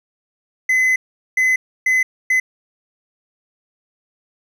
triangle tone bursts at uneven times, 2031 Hz, B6, 48 cents sharp, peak -11 dBFS, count 4, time 0.69-0.96 / 1.37-1.56 / 1.86-2.03 / 2.3-2.4 s, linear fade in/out 5 ms, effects none

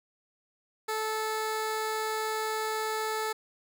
15% pulse tone, 436.2 Hz, A4, 15 cents flat, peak -23 dBFS, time 0.88-3.33 s, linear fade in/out 10 ms, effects none

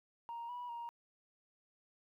sine tone with pitch steps, 935 / 976 / 940 Hz, A#5 / B5 / A#5, +5 / -21 / +14 cents, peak -40 dBFS, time 0.29-0.89 s, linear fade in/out 0 ms, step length 200 ms, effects tanh soft clip ceiling -39 dBFS + 13-bit

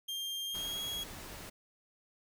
40% pulse tone with pitch glide, 3195 to 3306 Hz, G7 to G#7, +32 to -9 cents, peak -35 dBFS, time 0.08-1.04 s, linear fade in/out 10 ms, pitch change +59 cents, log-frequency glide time 0.45-0.82 s
pink noise, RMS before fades -47 dBFS, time 0.54-1.5 s, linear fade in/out 10 ms
effects none

